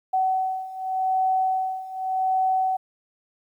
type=beating tone pair; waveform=sine; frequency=754 / 754.86 Hz; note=F#5 / F#5; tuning=+32 / +34 cents; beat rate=0.86 Hz; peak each=-26 / -23 dBFS; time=0.13-2.77 s; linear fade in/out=10 ms; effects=10-bit